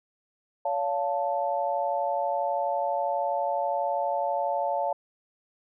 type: chord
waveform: sine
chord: Db augmented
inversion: none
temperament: equal with one note detuned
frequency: 566.3 / 698.5 / 880 Hz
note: Db5 / F5 / A5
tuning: +37 / 0 / 0 cents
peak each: -29 dBFS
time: 0.65-4.93 s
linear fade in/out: 5 ms
effects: none